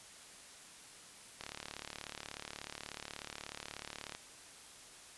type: click train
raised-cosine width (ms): 0.2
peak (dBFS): -25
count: 101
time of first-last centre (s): 1.41-4.15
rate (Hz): 36.5
effects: white hiss -55 dBFS RMS until 5.17 s + resampled to 24000 Hz